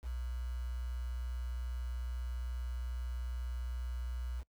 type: tone with quantisation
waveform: sine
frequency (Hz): 61.2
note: B1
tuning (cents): -15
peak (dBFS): -36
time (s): 0.02-4.44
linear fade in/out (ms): 50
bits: 9
effects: noise-tail reverb RT60 0.1 s tail -23 dB re dry